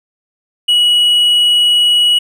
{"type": "tone", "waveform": "triangle", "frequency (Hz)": 2920, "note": "F#7", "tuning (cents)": -24, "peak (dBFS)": -6, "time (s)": [0.68, 2.19], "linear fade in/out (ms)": 10, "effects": []}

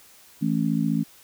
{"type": "chord", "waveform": "sine", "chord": "A major", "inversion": "second", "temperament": "just", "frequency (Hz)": [165, 220, 275], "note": ["E3", "A3", "C#4"], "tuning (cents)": [2, 0, -14], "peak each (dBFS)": [-25, -24, -26], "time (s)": [0.41, 1.04], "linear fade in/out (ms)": 20, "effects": ["white hiss -52 dBFS RMS until 1.23 s"]}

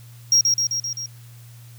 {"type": "tone with echo", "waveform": "triangle", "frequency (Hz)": 5610, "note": "F8", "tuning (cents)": 7, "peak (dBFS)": -11, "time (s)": [0.32, 0.41], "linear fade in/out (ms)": 2, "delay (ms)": 130, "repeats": 5, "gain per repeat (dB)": -3, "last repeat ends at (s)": 1.06, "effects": ["added 118 Hz sine -41 dBFS peak until 1.78 s", "white hiss -52 dBFS RMS until 1.78 s"]}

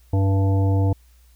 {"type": "harmonic tone", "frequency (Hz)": 97.2, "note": "G2", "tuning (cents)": -14, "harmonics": [1, 3, 5, 7, 9], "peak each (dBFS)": [-16, -26, -30, -33, -35], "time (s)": [0.13, 0.93], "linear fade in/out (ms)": 5, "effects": ["added 60 Hz sine -50 dBFS peak until 1.35 s", "white hiss -61 dBFS RMS until 1.35 s"]}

